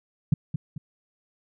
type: tone with echo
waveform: sine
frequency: 148.7 Hz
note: D3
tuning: 22 cents sharp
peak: -14 dBFS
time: 0.32-0.34 s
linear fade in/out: 5 ms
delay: 220 ms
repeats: 2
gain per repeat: -8 dB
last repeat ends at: 0.78 s
effects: none